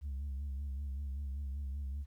sine tone with vibrato, 69.3 Hz, C#2, in tune, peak -34 dBFS, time 0.01-2.06 s, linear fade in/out 50 ms, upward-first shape sine, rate 5.2 Hz, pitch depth 74 cents each way, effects tanh soft clip ceiling -35 dBFS + 12-bit

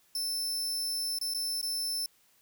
sawtooth tone with dropouts, 5300 Hz, E8, 9 cents sharp, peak -28 dBFS, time 0.15-2.06 s, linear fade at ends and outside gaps 2 ms, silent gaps 1.187-1.212 / 1.338-1.346 / 1.614-1.628 s, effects white hiss -66 dBFS RMS until 2.41 s

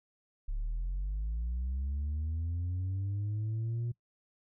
sine linear sweep, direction up, 33.82 to 120 Hz, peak -29 dBFS, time 0.48-3.92 s, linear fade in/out 10 ms, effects noise-tail reverb RT60 0.1 s tail -22 dB re dry + tanh soft clip ceiling -30 dBFS

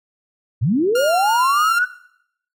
sine linear sweep, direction up, 91.8 to 1510 Hz, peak -14 dBFS, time 0.61-1.86 s, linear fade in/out 20 ms
sawtooth tone with vibrato, 1398 Hz, F6, 1 cent sharp, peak -18 dBFS, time 0.95-1.79 s, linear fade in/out 5 ms, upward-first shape sine, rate 3.3 Hz, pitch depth 32 cents each way
effects noise-tail reverb RT60 0.7 s tail -17 dB re dry

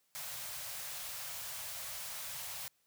white band-stop noise, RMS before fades -43 dBFS, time 0.15-2.68 s, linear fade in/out 0 ms, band 170 to 520 Hz, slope 48 dB/octave, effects white hiss -75 dBFS RMS until 2.86 s + high-pass 60 Hz 12 dB/octave

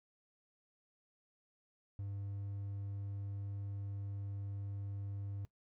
triangle tone, 99.9 Hz, G2, 33 cents sharp, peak -38 dBFS, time 1.99-5.45 s, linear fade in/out 0 ms, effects noise-tail reverb RT60 0.1 s tail -18 dB re dry

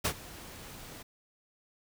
pink noise with ADSR envelope, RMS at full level -27 dBFS, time 0.04-1.03 s, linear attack 15 ms, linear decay 74 ms, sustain -20 dB, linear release 11 ms, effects none

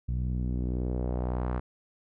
sawtooth tone with low-pass filter sweep, 61.74 Hz, B1, in tune, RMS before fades -30 dBFS, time 0.08-1.6 s, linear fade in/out 10 ms, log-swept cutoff 130 to 1300 Hz, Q 1.4, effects none

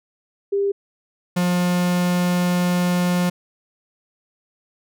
sine / 45% pulse tone pair in turn, 399.1 / 177.78 Hz, G4 / F3, +31 / +31 cents, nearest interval octave + major second, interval 1400 cents, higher first, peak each -17 dBFS, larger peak neither, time 0.52-0.72 / 1.36-3.3 s, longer second, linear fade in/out 10 ms, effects none

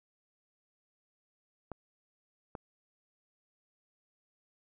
clicks, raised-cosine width 1 ms, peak -26 dBFS, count 2, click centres 1.717 / 2.552 s, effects none

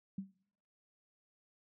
sine tone with exponential decay, 193.7 Hz, G3, 20 cents flat, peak -34 dBFS, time 0.18-0.32 s, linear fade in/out 5 ms, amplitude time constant 29 ms, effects noise-tail reverb RT60 0.8 s tail -26 dB re dry

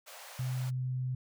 pink high-pass noise, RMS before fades -49 dBFS, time 0.06-0.71 s, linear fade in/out 20 ms, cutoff 540 Hz, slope 48 dB/octave
sine tone, 127.9 Hz, C3, 39 cents flat, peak -31 dBFS, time 0.39-1.15 s, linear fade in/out 5 ms
effects none

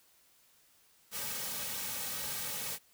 white noise with comb filter, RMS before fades -38 dBFS, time 1.11-2.79 s, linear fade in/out 50 ms, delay 2.9 ms, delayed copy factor -0.8, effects white hiss -66 dBFS RMS until 2.93 s

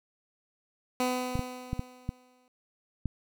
15% pulse tone with exponential decay, 251.7 Hz, B3, 33 cents sharp, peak -19 dBFS, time 1-2.48 s, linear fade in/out 1 ms, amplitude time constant 320 ms
clicks, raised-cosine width 5 ms, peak -18 dBFS, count 6, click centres 1.355 / 1.393 / 1.731 / 1.794 / 2.091 / 3.057 s
effects none

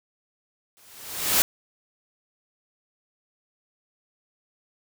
white noise with exponential growth, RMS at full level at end -17 dBFS, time 0.77-1.42 s, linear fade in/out 0 ms, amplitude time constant 140 ms, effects none

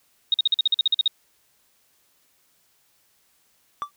sine tone bursts, 3736 Hz, A#7, 3 cents sharp, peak -15 dBFS, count 12, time 0.32-1.078 s, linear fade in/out 2 ms, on 21 ms, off 46 ms
triangle tone with exponential decay, 1165 Hz, D6, 14 cents flat, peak -19 dBFS, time 3.82-3.91 s, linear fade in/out 0 ms, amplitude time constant 18 ms
effects white hiss -64 dBFS RMS until 3.96 s

